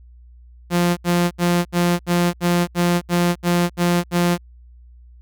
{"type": "tone bursts", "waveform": "sawtooth", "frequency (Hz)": 174.61, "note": "F3", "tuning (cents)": 0, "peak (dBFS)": -11, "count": 11, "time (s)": [0.7, 4.38], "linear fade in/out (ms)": 50, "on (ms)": 270, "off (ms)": 71, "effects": ["added 60 Hz sine -42 dBFS peak until 5.21 s"]}